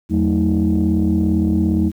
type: tone cluster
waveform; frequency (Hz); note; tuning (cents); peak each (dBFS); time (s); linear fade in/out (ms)
sine; 83.7 / 184.3 / 221.8 / 318.1; E2 / F#3 / A3 / D#4; +27 / -7 / +14 / +38; -18; 0.09-1.92; 50
effects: tanh soft clip ceiling -8 dBFS + 8-bit